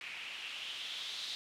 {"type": "noise with low-pass filter sweep", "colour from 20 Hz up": "blue", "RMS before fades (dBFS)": -43, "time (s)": [0.01, 1.35], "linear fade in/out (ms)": 0, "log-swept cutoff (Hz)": [2400, 3900], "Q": 4.2, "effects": []}